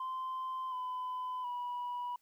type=tone with pitch steps; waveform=sine; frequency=1037 / 1009 / 977 Hz; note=C6 / B5 / B5; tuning=-16 / +37 / -19 cents; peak=-34 dBFS; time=0-2.16 s; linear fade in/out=5 ms; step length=720 ms; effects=tanh soft clip ceiling -34 dBFS + white hiss -75 dBFS RMS until 2.21 s